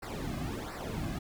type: noise with flanger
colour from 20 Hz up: brown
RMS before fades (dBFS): -37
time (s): 0.02-1.19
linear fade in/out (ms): 10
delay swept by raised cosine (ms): 0.3 to 2.2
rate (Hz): 1.4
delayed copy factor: -0.85
effects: none